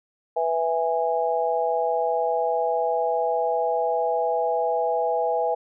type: chord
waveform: sine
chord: E major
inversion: second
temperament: just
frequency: 494.4 / 659.3 / 824.1 Hz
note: B4 / E5 / G#5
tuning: +2 / 0 / -14 cents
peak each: -25 dBFS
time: 0.36-5.55 s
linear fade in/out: 10 ms
effects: none